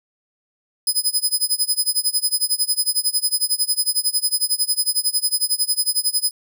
15% pulse tone with tremolo, 5020 Hz, D#8, 15 cents sharp, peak -9 dBFS, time 0.87-6.31 s, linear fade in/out 2 ms, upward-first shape sine, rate 11 Hz, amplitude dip 95%, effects none

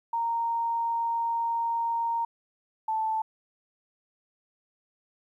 sine tone pair in turn, 927 / 879.3 Hz, A#5 / A5, -10 / -1 cents, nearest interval minor second, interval 91 cents, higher first, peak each -25 dBFS, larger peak neither, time 0.13-2.25 / 2.88-3.22 s, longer first, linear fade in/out 5 ms, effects 11-bit

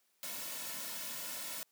white noise with comb filter, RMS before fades -42 dBFS, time 0.23-1.63 s, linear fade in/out 0 ms, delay 2.5 ms, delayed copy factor -0.7, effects white hiss -75 dBFS RMS until 1.71 s + high-pass 200 Hz 12 dB/octave

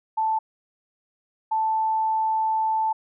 sine tone pair in turn, 880 / 880 Hz, A5 / A5, 0 / 0 cents, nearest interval unison, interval 0 cents, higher neither, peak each -20 dBFS, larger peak neither, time 0.17-0.39 / 1.51-2.93 s, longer second, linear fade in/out 10 ms, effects none

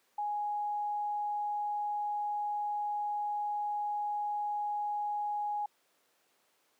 sine tone, 830.6 Hz, G#5, in tune, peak -31 dBFS, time 0.18-5.66 s, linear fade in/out 5 ms, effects pink hiss -71 dBFS RMS until 6.79 s + high-pass 400 Hz 12 dB/octave

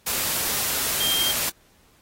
sine tone in noise, 3195 Hz, G7, 32 cents sharp, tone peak -22 dBFS, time 1-1.32 s, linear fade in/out 10 ms, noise white, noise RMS -25 dBFS, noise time 0.06-1.5 s, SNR 0 dB, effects pink hiss -59 dBFS RMS until 2.01 s + AAC 48 kbps

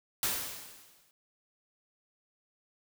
white noise with exponential decay, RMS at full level -29 dBFS, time 0.23-1.11 s, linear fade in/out 1 ms, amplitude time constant 190 ms, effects none

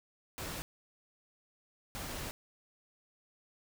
pink noise bursts at uneven times, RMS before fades -41 dBFS, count 2, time 0.38-0.62 / 1.95-2.31 s, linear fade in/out 0 ms, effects none

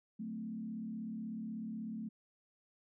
sine tone with frequency modulation, 220 Hz, A3, in tune, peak -39 dBFS, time 0.19-2.09 s, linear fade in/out 10 ms, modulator 36.3 Hz, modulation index 0.8, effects none

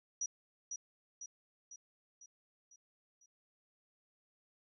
sine tone with echo, 5820 Hz, F#8, 29 cents flat, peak -34 dBFS, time 0.21-0.26 s, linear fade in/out 5 ms, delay 500 ms, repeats 6, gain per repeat -5 dB, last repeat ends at 3.26 s, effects none

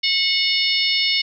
harmonic tone with a mistuned harmonic, 729 Hz, F#5, 26 cents flat, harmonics 3 / 4 / 5 / 6 / 7, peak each -23 / -23 / -23 / -23 / -23 dBFS, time 0.03-1.22 s, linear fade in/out 10 ms, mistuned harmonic 7, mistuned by +62 cents, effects none

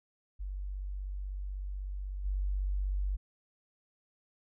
sine tone with level steps, 48.09 Hz, G1, 32 cents flat, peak -35 / -29 dBFS, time 0.39-3.17 s, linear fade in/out 20 ms, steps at 2.24 s, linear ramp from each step 20 ms, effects none

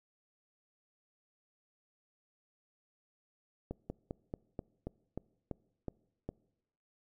slowing click train, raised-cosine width 2 ms, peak -25 dBFS, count 10, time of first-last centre 3.71-6.29 s, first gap 190 ms, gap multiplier 1.1, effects noise-tail reverb RT60 0.9 s tail -24 dB re dry

